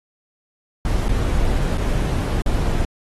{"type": "noise with dropouts", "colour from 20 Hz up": "brown", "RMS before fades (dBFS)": -19, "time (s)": [0.85, 2.85], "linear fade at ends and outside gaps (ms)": 2, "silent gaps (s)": [[1.084, 1.09], [1.775, 1.779], [2.419, 2.46]], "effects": ["AAC 32 kbps"]}